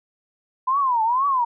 sine tone with vibrato, 999 Hz, B5, 20 cents sharp, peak -17 dBFS, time 0.67-1.45 s, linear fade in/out 10 ms, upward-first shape triangle, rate 2.1 Hz, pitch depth 250 cents each way, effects none

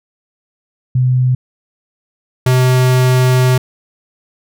sine / square tone pair in turn, 127.2 / 127.67 Hz, C3 / C3, -48 / -42 cents, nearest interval unison, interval 6 cents, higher second, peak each -9 dBFS, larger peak neither, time 0.95-1.35 / 2.46-3.58 s, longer second, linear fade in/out 5 ms, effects none

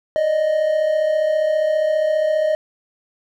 triangle tone pair together, 587.3 / 622.2 Hz, D5 / D#5, 0 / 0 cents, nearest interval minor second, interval 100 cents, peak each -22 / -14 dBFS, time 0.16-2.55 s, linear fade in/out 0 ms, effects none

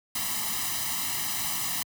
white noise with comb filter, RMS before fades -30 dBFS, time 0.15-1.83 s, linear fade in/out 5 ms, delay 1 ms, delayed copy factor +0.95, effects high-pass 80 Hz 12 dB/octave

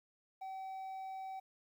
triangle tone, 765 Hz, G5, 42 cents flat, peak -40 dBFS, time 0.41-1.4 s, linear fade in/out 10 ms, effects 12-bit

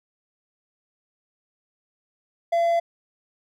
triangle tone, 679 Hz, F5, 49 cents flat, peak -16 dBFS, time 2.52-2.8 s, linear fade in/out 10 ms, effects none

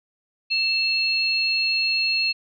sine tone pair together, 2657 / 4272 Hz, E7 / C8, +13 / +35 cents, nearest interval minor sixth, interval 822 cents, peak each -22 dBFS, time 0.5-2.33 s, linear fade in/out 20 ms, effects none

